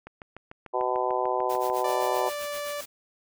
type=click train; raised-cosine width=0.5 ms; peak=-26 dBFS; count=12; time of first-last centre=0.07-1.7 s; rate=6.75 Hz
type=harmonic tone; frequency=125.8 Hz; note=B2; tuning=32 cents sharp; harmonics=3 / 4 / 5 / 6 / 7 / 8; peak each=-31 / -31 / -31 / -31 / -31 / -31 dBFS; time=0.73-2.3 s; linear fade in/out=20 ms
type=noise with tremolo; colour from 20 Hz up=white; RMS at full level=-40 dBFS; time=1.49-2.86 s; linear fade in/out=10 ms; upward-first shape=sine; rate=7.7 Hz; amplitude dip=90%
type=tone with pitch glide; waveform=sawtooth; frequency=587 to 582.9 Hz; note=D5 to D5; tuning=-1 to -13 cents; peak=-27 dBFS; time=1.84-2.81 s; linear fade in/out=5 ms; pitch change=-12 cents; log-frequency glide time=2.29-2.53 s
effects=none